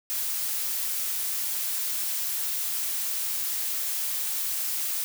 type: noise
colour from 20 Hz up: blue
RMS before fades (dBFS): -29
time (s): 0.1-5.04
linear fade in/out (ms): 0
effects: none

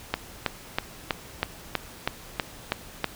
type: click train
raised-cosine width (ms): 0.3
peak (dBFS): -7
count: 10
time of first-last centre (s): 0.14-3.043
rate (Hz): 3.1
effects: pink hiss -45 dBFS RMS until 3.15 s

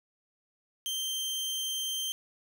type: tone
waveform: sawtooth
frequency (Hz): 3141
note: G7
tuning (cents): +3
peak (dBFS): -28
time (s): 0.86-2.12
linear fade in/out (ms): 0
effects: none

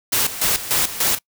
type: noise with tremolo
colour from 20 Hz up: white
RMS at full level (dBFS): -18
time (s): 0.12-1.19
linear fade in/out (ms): 10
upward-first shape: square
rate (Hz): 3.4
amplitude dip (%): 75
effects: noise-tail reverb RT60 0.1 s tail -24 dB re dry

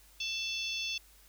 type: harmonic tone with a mistuned harmonic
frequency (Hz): 887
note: A5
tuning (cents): +14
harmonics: 3 / 4 / 5 / 6 / 7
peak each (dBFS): -37 / -37 / -43 / -44 / -46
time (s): 0.2-0.98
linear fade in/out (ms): 5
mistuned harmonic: 4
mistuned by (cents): -51
effects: added 50 Hz sine -61 dBFS peak until 1.28 s + white hiss -61 dBFS RMS until 1.28 s

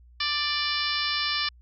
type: harmonic tone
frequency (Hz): 589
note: D5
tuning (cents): +5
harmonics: 2 / 3 / 4 / 5 / 6 / 7 / 8 / 9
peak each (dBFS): -33 / -33 / -33 / -33 / -33 / -33 / -33 / -33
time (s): 0.2-1.49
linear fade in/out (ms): 5
effects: added 60 Hz sine -50 dBFS peak until 1.61 s

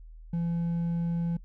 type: tone with hard clipping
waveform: triangle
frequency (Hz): 169.6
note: E3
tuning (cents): +50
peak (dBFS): -27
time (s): 0.33-1.37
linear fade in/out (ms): 5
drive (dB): 5
effects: noise-tail reverb RT60 0.1 s tail -23 dB re dry + added 40 Hz sine -44 dBFS peak until 1.44 s

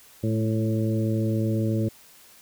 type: harmonic tone with a mistuned harmonic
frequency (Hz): 110.7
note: A2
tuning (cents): +11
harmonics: 1 / 2 / 3 / 4 / 5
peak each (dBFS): -24 / -27 / -29 / -35 / -34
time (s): 0.23-1.89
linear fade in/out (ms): 10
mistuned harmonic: 2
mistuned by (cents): -27
effects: white hiss -52 dBFS RMS until 2.41 s

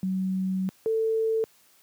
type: tone pair in turn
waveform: sine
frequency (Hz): 188.3 / 445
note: F#3 / A4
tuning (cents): +31 / +20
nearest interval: octave + minor third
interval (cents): 1489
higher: second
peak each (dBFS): -24 / -22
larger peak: second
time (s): 0.03-0.69 / 0.86-1.44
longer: first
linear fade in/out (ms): 0
effects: white hiss -60 dBFS RMS until 1.82 s + high-pass 100 Hz 12 dB/octave

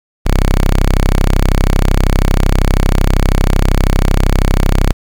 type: tone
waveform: sawtooth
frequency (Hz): 32.75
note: C1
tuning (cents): +2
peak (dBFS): -4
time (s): 0.25-4.93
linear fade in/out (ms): 20
effects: 7-bit

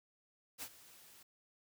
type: noise with ADSR envelope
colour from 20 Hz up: white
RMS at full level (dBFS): -43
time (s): 0.58-1.23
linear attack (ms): 42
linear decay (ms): 63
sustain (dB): -17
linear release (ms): 5
effects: none

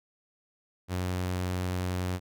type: tone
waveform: sawtooth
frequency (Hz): 91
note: F#2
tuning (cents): -28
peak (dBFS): -25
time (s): 0.88-2.2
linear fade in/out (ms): 50
effects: none

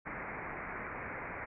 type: low-pass noise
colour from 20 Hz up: white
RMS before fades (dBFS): -42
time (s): 0.05-1.46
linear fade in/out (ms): 20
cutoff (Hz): 2300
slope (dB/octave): 96
effects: none

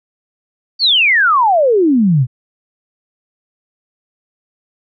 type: exponential sweep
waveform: sine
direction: down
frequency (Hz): 4674 to 116.54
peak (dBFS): -8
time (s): 0.79-2.27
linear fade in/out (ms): 50
effects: none

